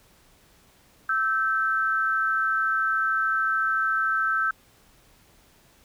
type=tone pair together; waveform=sine; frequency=1318.5 / 1552.1 Hz; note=E6 / G6; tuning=0 / -18 cents; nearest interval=minor third; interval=282 cents; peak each=-24 dBFS; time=1.09-4.51 s; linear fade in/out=5 ms; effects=pink hiss -58 dBFS RMS until 5.84 s